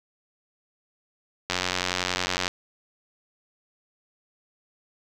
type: click train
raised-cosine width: 0.2 ms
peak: -7 dBFS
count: 90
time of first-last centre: 1.5-2.479 s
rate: 90.9 Hz
effects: none